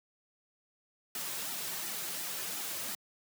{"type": "noise with flanger", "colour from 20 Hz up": "white", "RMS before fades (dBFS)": -38, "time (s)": [1.15, 2.95], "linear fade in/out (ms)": 2, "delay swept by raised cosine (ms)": [1.8, 4.3], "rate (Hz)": 2.8, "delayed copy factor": -0.7, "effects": ["high-pass 150 Hz 12 dB/octave"]}